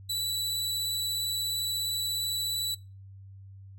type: tone with vibrato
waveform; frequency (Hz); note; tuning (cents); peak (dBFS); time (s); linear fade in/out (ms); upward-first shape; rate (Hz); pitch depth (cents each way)
sawtooth; 3951; B7; 0; -26; 0.09-2.75; 10; sine; 17; 9
effects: noise-tail reverb RT60 0.3 s tail -22 dB re dry + added 97 Hz sine -45 dBFS peak until 3.78 s